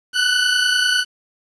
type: tone pair together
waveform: 20% pulse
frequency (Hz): 1474.9 / 1505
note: F#6 / F#6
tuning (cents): -6 / +29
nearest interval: unison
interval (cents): 35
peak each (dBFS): -13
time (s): 0.13-1.05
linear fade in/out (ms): 50
effects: resampled to 22050 Hz + 8-bit